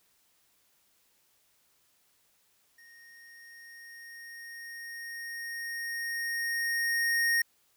square tone with level ramp, 1858 Hz, A#6, 6 cents flat, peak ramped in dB -54 to -24 dBFS, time 2.78-7.42 s, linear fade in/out 5 ms, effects white hiss -69 dBFS RMS until 7.76 s

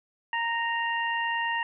harmonic tone, 929 Hz, A#5, 6 cents flat, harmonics 1 / 2 / 3, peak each -29 / -29 / -34 dBFS, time 0.33-1.63 s, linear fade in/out 2 ms, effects none

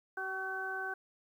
harmonic tone with a mistuned harmonic, 381 Hz, G4, 49 cents flat, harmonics 1 / 2 / 3 / 4, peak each -44 / -42 / -47 / -37 dBFS, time 0.17-0.94 s, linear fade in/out 5 ms, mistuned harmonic 3, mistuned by -26 cents, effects 11-bit

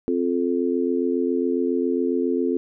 sine chord, F major, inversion second, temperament just, 261.9 / 349.2 / 436.5 Hz, C4 / F4 / A4, +2 / 0 / -14 cents, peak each -23 / -24 / -25 dBFS, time 0.08-2.57 s, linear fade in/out 0 ms, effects none

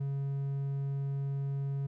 triangle tone, 138.59 Hz, C#3, in tune, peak -29 dBFS, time 0-1.87 s, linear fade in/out 10 ms, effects none

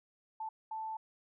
sine tone bursts at uneven times, 880 Hz, A5, in tune, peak -37 dBFS, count 2, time 0.4-0.49 / 0.71-0.97 s, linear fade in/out 5 ms, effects none

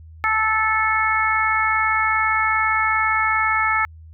harmonic tone, 437.5 Hz, A4, 10 cents flat, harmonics 2 / 3 / 4 / 5, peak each -24 / -20 / -23 / -22 dBFS, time 0.24-3.85 s, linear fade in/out 0 ms, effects added 80 Hz sine -39 dBFS peak until 4.13 s

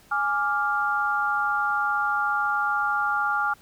sine chord, D diminished, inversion second, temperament equal, 830.6 / 1174.7 / 1396.9 Hz, Ab5 / D6 / F6, 0 / 0 / 0 cents, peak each -27 / -28 / -24 dBFS, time 0.11-3.54 s, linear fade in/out 10 ms, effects pink hiss -55 dBFS RMS until 3.61 s

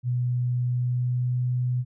sine tone with pitch glide, 123.47 to 124.69 Hz, B2 to B2, 0 to +17 cents, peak -22 dBFS, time 0.03-1.85 s, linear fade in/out 50 ms, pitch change +17 cents, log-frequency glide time 0.66-1.49 s, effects none

